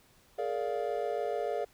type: chord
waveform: triangle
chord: Bb dominant seventh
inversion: third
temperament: just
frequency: 419.5 / 466.2 / 582.7 / 699.2 Hz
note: Ab4 / Bb4 / D5 / F5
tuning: +17 / 0 / -14 / +2 cents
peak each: -34 dBFS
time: 0.38-1.65 s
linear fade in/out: 10 ms
effects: pink hiss -63 dBFS RMS until 1.73 s